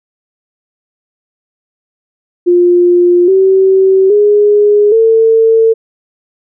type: tone with pitch steps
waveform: sine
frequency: 352.6 / 382.3 / 414.5 / 449.4 Hz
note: F4 / G4 / G#4 / A4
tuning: +17 / -43 / -3 / +37 cents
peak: -4 dBFS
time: 2.46-5.74 s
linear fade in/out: 20 ms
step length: 820 ms
effects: none